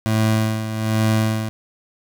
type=tone with tremolo; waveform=25% pulse; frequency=109.7 Hz; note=A2; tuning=5 cents flat; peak=-11 dBFS; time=0.06-1.49 s; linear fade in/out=0 ms; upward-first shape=sine; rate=1.2 Hz; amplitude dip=65%; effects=none

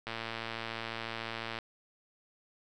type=click train; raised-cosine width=0.3 ms; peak=-21 dBFS; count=174; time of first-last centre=0.07-1.588 s; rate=114 Hz; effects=none

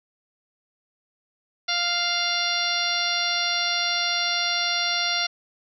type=harmonic tone with a mistuned harmonic; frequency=698.5 Hz; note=F5; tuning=in tune; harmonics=1 / 2 / 3 / 4 / 5 / 6 / 7 / 8; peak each=-32 / -30 / -30 / -31 / -29 / -29 / -30 / -31 dBFS; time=1.68-5.27 s; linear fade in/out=10 ms; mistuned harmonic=7; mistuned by=-74 cents; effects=none

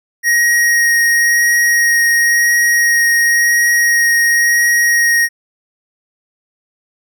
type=tone with vibrato; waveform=square; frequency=1881 Hz; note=A#6; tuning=15 cents sharp; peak=-10 dBFS; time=0.23-5.29 s; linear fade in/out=50 ms; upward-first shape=sine; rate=0.95 Hz; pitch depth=9 cents each way; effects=none

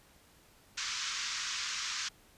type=band-pass noise; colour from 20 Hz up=white; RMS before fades=-37 dBFS; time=0.77-2.09 s; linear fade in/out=10 ms; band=1100 to 6700 Hz; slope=48 dB/octave; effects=pink hiss -62 dBFS RMS until 2.37 s + resampled to 32000 Hz

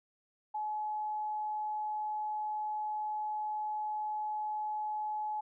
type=tone; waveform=sine; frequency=851 Hz; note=G#5; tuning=42 cents sharp; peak=-33 dBFS; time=0.54-5.41 s; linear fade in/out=10 ms; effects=none

